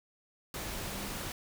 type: tone in noise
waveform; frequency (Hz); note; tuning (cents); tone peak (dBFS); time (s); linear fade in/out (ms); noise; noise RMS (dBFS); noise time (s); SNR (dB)
sine; 197; G3; +9; -46; 0.84-1.18; 2; pink; -39; 0.54-1.32; -10
effects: none